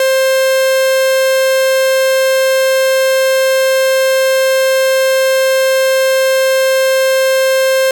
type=tone; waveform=45% pulse; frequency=528 Hz; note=C5; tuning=16 cents sharp; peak=-9 dBFS; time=0-7.91 s; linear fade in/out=2 ms; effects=none